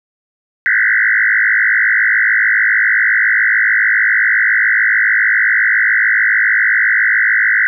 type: tone with frequency modulation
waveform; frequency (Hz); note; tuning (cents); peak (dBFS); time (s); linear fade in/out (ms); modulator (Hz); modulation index
sine; 1760; A6; 0; -9; 0.66-7.67; 0; 53.6; 5.1
effects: none